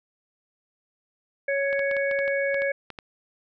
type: harmonic tone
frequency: 556 Hz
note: C#5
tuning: 5 cents sharp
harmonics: 1 / 3 / 4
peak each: -24 / -29 / -30 dBFS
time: 1.48-2.72 s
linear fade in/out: 5 ms
type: clicks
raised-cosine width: 0.3 ms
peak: -21 dBFS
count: 11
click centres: 1.729 / 1.793 / 1.913 / 1.967 / 2.113 / 2.19 / 2.279 / 2.544 / 2.62 / 2.903 / 2.988 s
effects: none